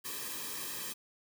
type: noise with comb filter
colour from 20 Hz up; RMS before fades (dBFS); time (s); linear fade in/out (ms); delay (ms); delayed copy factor
white; -40; 0.04-0.94; 20; 1.4; -0.8
effects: none

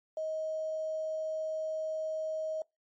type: tone with quantisation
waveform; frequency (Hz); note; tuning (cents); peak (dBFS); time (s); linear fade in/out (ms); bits
sine; 630; D#5; +21; -32; 0.17-2.62; 2; 10
effects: noise-tail reverb RT60 0.2 s tail -24 dB re dry + MP3 32 kbps

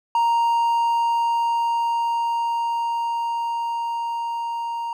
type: tone with level ramp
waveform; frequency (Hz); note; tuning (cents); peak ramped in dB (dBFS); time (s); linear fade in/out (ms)
triangle; 932.3; A#5; 0; -14 to -23; 0.15-4.93; 2
effects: none

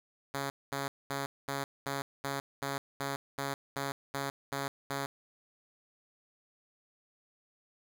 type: tone bursts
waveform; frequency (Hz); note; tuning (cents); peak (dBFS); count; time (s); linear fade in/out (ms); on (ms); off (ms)
5% pulse; 138.59; C#3; 0; -22; 13; 0.34-5.06; 2; 160; 220
effects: none

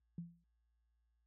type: tone with exponential decay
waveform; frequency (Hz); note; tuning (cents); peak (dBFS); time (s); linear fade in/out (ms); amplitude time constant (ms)
sine; 170.3; F3; -43; -39; 0.18-0.44; 2; 56
effects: added 58 Hz sine -70 dBFS peak until 1.26 s + high-pass 80 Hz 12 dB/octave

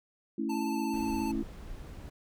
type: chord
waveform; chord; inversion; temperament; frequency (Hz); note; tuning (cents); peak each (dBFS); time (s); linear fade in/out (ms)
sine; A major; none; equal; 220 / 277.2 / 329.6; A3 / C#4 / E4; 0 / 0 / 0; -34; 0.38-1.43; 5
type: tone with vibrato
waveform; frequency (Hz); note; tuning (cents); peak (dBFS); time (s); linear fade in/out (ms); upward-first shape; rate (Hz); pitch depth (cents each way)
square; 880; A5; 0; -37; 0.49-1.32; 10; sine; 17; 28
type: noise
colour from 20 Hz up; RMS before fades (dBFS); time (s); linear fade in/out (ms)
brown; -43; 0.93-2.1; 10
effects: none

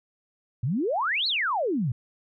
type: exponential two-way sweep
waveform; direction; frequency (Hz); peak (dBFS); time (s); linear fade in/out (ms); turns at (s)
sine; up then down; 108.4 to 4435 to 108.4; -23; 0.63-1.92; 5; 1.27
effects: none

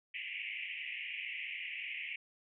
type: band-pass noise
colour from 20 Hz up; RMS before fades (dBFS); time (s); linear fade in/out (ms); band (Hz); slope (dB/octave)
pink; -42; 0.14-2.16; 5; 2000 to 2900; 96
effects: none

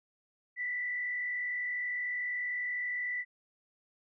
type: tone with frequency modulation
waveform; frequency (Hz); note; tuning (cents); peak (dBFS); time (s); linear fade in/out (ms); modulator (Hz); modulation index
sine; 1975.5; B6; 0; -32; 0.56-3.25; 50; 47; 0.71
effects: none

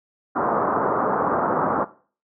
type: low-pass noise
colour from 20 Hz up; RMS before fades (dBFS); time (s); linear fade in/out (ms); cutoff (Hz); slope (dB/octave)
white; -21; 0.35-1.85; 20; 1300; 48
effects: noise-tail reverb RT60 0.4 s tail -17 dB re dry + high-pass 200 Hz 12 dB/octave

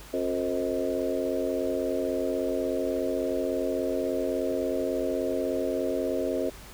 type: harmonic tone with a mistuned harmonic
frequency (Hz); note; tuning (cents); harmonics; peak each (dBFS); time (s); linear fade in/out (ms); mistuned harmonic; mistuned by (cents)
90; F#2; -47; 3 / 4 / 5 / 6 / 7; -32 / -32 / -32 / -32 / -32; 0.13-6.5; 10; 6; -44
effects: added 50 Hz sine -48 dBFS peak until 6.73 s + pink hiss -47 dBFS RMS until 6.73 s

